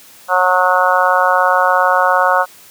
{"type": "harmonic tone", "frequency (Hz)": 182.7, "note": "F#3", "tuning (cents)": -22, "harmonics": [3, 4, 5, 6, 7, 8], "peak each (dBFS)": [-17, -17, -17, -17, -17, -17], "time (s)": [0.28, 2.46], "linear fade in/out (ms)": 50, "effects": ["white hiss -42 dBFS RMS until 2.7 s", "high-pass 80 Hz 12 dB/octave"]}